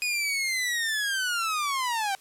sawtooth linear sweep, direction down, 2489 to 762 Hz, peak -22 dBFS, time 0.02-2.15 s, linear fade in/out 0 ms, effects white hiss -55 dBFS RMS until 2.2 s + low-pass 12000 Hz 12 dB/octave

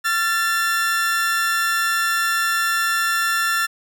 40% pulse tone pair together, 1364.3 / 1759 Hz, F6 / A6, -41 / -1 cents, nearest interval major third, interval 440 cents, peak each -20 dBFS, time 0.04-3.67 s, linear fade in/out 20 ms, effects none

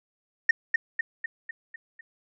sine tone with echo, 1838 Hz, A#6, 25 cents flat, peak -12 dBFS, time 0.49-0.51 s, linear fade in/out 5 ms, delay 250 ms, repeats 6, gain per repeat -5 dB, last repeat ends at 2.01 s, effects tanh soft clip ceiling -12 dBFS

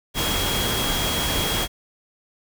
sine tone in noise, 3283 Hz, G#7, 21 cents flat, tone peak -27 dBFS, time 0.14-1.68 s, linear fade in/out 50 ms, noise pink, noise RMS -24 dBFS, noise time 0.14-1.68 s, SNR -6 dB, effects none

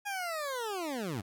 20% pulse linear sweep, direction down, 829 to 87.7 Hz, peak -29 dBFS, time 0.05-1.22 s, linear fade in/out 20 ms, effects none

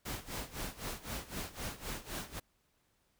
pink noise with tremolo, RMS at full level -39 dBFS, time 0.05-2.4 s, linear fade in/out 10 ms, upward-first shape sine, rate 3.9 Hz, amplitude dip 85%, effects pink hiss -75 dBFS RMS until 3.19 s

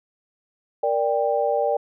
sine chord, G minor, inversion first, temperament equal with one note detuned, 466.2 / 587.3 / 791.3 Hz, Bb4 / D5 / G5, 0 / 0 / +16 cents, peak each -24 / -22 / -24 dBFS, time 0.83-1.77 s, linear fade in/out 5 ms, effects none

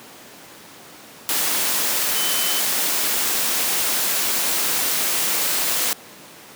sine tone in noise, 3046 Hz, F#7, 50 cents sharp, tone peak -27 dBFS, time 2.16-2.6 s, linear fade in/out 0 ms, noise white, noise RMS -21 dBFS, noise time 1.29-5.93 s, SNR -9 dB, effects pink hiss -42 dBFS RMS until 6.55 s + high-pass 200 Hz 12 dB/octave

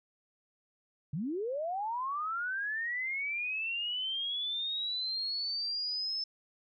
sine linear sweep, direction up, 130.81 to 5274 Hz, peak -32 dBFS, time 1.13-6.24 s, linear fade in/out 5 ms, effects none

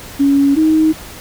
sine tone pair in turn, 279.5 / 314.5 Hz, C#4 / D#4, +14 / +19 cents, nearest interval major second, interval 205 cents, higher second, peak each -8 dBFS, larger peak neither, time 0.19-0.56 / 0.56-0.93 s, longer neither, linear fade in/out 20 ms, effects pink hiss -33 dBFS RMS until 1.2 s

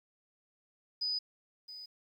sine tone with echo, 4978 Hz, D#8, in tune, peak -31 dBFS, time 1.01-1.19 s, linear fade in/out 10 ms, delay 670 ms, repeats 1, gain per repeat -13 dB, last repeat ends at 1.86 s, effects 11-bit

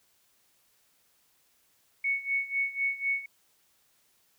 sine tone with tremolo, 2217 Hz, C#7, in tune, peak -24 dBFS, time 2.04-3.26 s, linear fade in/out 5 ms, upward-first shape sine, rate 4 Hz, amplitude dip 85%, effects white hiss -68 dBFS RMS until 4.38 s

